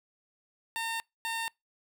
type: tone pair in turn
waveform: 15% pulse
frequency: 910 / 910 Hz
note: A#5 / A#5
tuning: -42 / -42 cents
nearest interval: unison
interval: 0 cents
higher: neither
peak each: -25 dBFS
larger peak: neither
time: 0.76-1 / 1.25-1.48 s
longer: first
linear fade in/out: 0 ms
effects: noise-tail reverb RT60 0.2 s tail -26 dB re dry